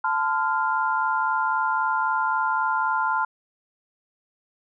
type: chord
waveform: sine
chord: F major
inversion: first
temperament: equal with one note detuned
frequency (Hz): 880 / 1023.8 / 1396.9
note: A5 / C6 / F6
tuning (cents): 0 / -38 / 0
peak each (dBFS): -25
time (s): 0.04-3.25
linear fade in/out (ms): 5
effects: none